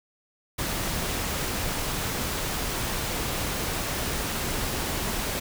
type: noise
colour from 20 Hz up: pink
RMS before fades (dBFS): -29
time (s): 0.58-5.4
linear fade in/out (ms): 10
effects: none